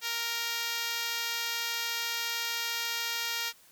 5% pulse tone with high-pass filter, 466.2 Hz, A#4, in tune, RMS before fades -33 dBFS, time 0.01-3.53 s, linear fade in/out 50 ms, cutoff 970 Hz, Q 0.62, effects white hiss -59 dBFS RMS until 3.71 s

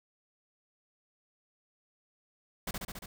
pink noise with echo, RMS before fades -35 dBFS, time 2.67-2.71 s, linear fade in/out 5 ms, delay 70 ms, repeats 5, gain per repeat -2 dB, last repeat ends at 3.06 s, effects none

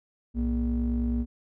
triangle ring-modulated tone, 87.31 Hz, F2, in tune, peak -19 dBFS, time 0.34-1.26 s, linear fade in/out 50 ms, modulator 150 Hz, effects none

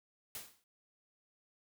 white noise with exponential decay, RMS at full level -41 dBFS, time 0.35-0.64 s, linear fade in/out 1 ms, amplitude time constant 62 ms, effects none

